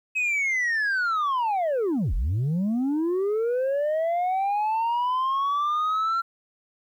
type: linear two-way sweep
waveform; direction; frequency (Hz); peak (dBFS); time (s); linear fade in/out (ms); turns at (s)
sine; down then up; 2562 to 35.81 to 1368; -19; 0.15-6.22; 20; 2.14
effects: tanh soft clip ceiling -21 dBFS + 10-bit